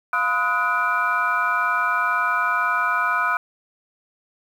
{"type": "tone cluster", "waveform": "sine", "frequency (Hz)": [701, 1008, 1264, 1466, 2360], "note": ["F5", "B5", "D#6", "F#6", "D7"], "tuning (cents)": [6, 35, 27, -16, 8], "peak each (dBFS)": [-30, -25, -22, -22, -31], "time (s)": [0.13, 3.37], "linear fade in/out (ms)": 2, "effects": ["tanh soft clip ceiling -7 dBFS", "8-bit"]}